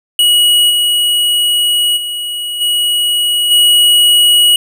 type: tone with level steps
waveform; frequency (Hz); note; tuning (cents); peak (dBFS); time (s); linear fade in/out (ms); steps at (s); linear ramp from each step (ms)
square; 2912; F#7; -28; -7 / -10 / -18 / -11 / -6; 0.19-4.56; 2; 0.69 / 1.96 / 2.6 / 3.5; 20
effects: none